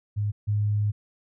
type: tone pair in turn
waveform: sine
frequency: 103.83 / 104.3 Hz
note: G#2 / G#2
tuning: 0 / +8 cents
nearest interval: unison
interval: 8 cents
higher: second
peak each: -23 / -21 dBFS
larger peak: second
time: 0.16-0.32 / 0.47-0.92 s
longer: second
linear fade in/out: 20 ms
effects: none